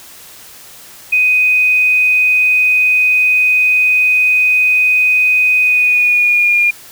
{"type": "tone with pitch glide", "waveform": "sine", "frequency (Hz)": [2500, 2418], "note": ["D#7", "D7"], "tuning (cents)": [8, 50], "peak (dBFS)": -8, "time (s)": [1.12, 6.71], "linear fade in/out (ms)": 10, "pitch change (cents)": -58, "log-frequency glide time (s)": [5.61, 6.58], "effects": ["white hiss -37 dBFS RMS until 6.91 s"]}